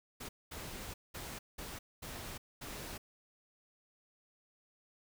pink noise bursts at uneven times, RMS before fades -45 dBFS, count 6, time 0.2-0.29 / 0.51-0.94 / 1.14-1.39 / 1.58-1.79 / 2.02-2.38 / 2.61-2.98 s, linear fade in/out 10 ms, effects none

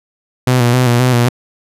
sawtooth tone with vibrato, 123.47 Hz, B2, in tune, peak -5 dBFS, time 0.47-1.29 s, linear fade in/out 5 ms, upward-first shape square, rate 3.8 Hz, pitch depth 46 cents each way, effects resampled to 32000 Hz

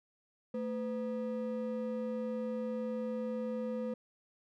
triangle ring-modulated tone, 363.3 Hz, F#4, 32 cents flat, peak -29 dBFS, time 0.54-3.94 s, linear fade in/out 5 ms, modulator 141 Hz, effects none

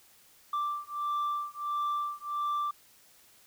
sine beating tone pair, 1174.7 / 1176.2 Hz, D6 / D6, 0 / +2 cents, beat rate 1.5 Hz, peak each -31 dBFS, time 0.53-2.71 s, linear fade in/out 5 ms, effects tanh soft clip ceiling -27 dBFS + white hiss -60 dBFS RMS until 3.46 s

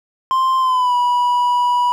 triangle tone with pitch glide, 1047 to 976.9 Hz, C6 to B5, +1 to -19 cents, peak -11 dBFS, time 0.31-1.92 s, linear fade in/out 0 ms, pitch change -120 cents, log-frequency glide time 0.59-0.95 s, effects none

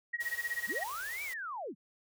sine tone with tremolo, 1898 Hz, A#6, 31 cents sharp, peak -30 dBFS, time 0.13-0.84 s, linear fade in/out 10 ms, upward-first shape sine, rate 16 Hz, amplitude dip 95%
white band-stop noise, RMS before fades -46 dBFS, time 0.2-1.34 s, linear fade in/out 10 ms, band 130 to 370 Hz, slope 96 dB/octave
sine linear two-way sweep, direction up then down, 145.2 to 2349 to 145.2 Hz, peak -37 dBFS, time 0.67-1.75 s, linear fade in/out 50 ms, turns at 1.23 s
effects none

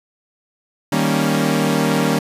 sawtooth chord, Eb dominant seventh, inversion none, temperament equal, 155.56 / 196 / 233.1 / 277.2 Hz, Eb3 / G3 / Bb3 / Db4, 0 / 0 / 0 / 0 cents, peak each -17 dBFS, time 0.92-2.19 s, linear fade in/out 5 ms, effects resampled to 32000 Hz

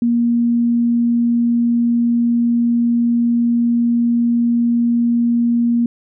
sine tone, 236.3 Hz, A#3, 24 cents sharp, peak -12 dBFS, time 0.02-5.86 s, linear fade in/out 2 ms, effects none

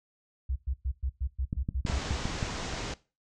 sine tone bursts, 65.2 Hz, C2, 5 cents flat, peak -27 dBFS, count 10, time 0.49-2.17 s, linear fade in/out 10 ms, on 69 ms, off 110 ms
clicks, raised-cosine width 5 ms, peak -18 dBFS, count 7, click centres 1.529 / 1.689 / 1.852 / 1.899 / 2.109 / 2.255 / 2.428 s
pink low-pass noise, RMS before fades -36 dBFS, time 1.86-2.94 s, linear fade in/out 5 ms, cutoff 7300 Hz, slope 48 dB/octave
effects noise-tail reverb RT60 0.3 s tail -19 dB re dry

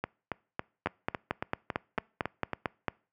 two click trains, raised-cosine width 0.5 ms, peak -13 / -16 dBFS, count 10 / 10, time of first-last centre 0.86-2.882 / 0.04-2.533 s, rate 4.45 / 3.61 Hz, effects noise-tail reverb RT60 0.4 s tail -25 dB re dry + high-pass 80 Hz 12 dB/octave

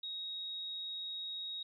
sine tone, 3777 Hz, A#7, 22 cents sharp, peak -39 dBFS, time 0.03-1.63 s, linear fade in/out 5 ms, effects 13-bit

